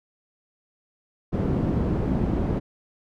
white low-pass noise, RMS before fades -24 dBFS, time 1.32-2.6 s, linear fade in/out 20 ms, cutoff 260 Hz, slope 12 dB/octave, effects none

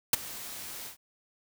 white noise with ADSR envelope, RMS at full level -19 dBFS, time 0.13-0.97 s, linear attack 5 ms, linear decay 16 ms, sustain -22 dB, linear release 110 ms, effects none

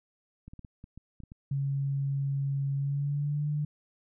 clicks, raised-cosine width 5 ms, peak -33 dBFS, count 9, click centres 0.48 / 0.535 / 0.593 / 0.648 / 0.841 / 0.976 / 1.203 / 1.236 / 1.319 s
sine tone with pitch glide, 138.59 to 148.54 Hz, C#3 to D3, 0 to +20 cents, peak -27 dBFS, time 1.51-3.65 s, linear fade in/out 5 ms, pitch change +120 cents, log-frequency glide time 2.75-3.48 s
effects none

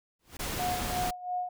pink noise with exponential growth, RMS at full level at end -40 dBFS, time 0.19-0.37 s, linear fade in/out 5 ms, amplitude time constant 38 ms
pink noise, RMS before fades -34 dBFS, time 0.39-1.11 s, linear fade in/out 10 ms
sine tone with tremolo, 723 Hz, F#5, 40 cents flat, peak -28 dBFS, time 0.59-1.49 s, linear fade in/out 5 ms, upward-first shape sine, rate 2.9 Hz, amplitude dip 80%
effects none

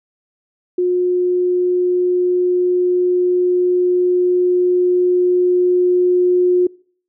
sine tone with level ramp, 359.7 Hz, F#4, 49 cents flat, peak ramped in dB -13 to -10 dBFS, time 0.78-6.67 s, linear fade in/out 5 ms, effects noise-tail reverb RT60 0.5 s tail -25 dB re dry

